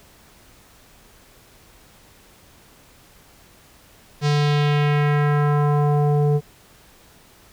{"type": "tone with low-pass filter sweep", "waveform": "square", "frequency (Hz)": 146.83, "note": "D3", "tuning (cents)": 0, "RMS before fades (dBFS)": -18, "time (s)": [4.21, 6.41], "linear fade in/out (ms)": 50, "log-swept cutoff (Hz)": [5400, 490], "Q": 1.7, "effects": ["pink hiss -51 dBFS RMS until 7.52 s"]}